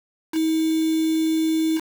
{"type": "tone with quantisation", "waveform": "sine", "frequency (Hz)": 319.5, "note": "D#4", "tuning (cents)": 46, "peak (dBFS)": -18, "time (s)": [0.32, 1.81], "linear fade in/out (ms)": 50, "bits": 5, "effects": []}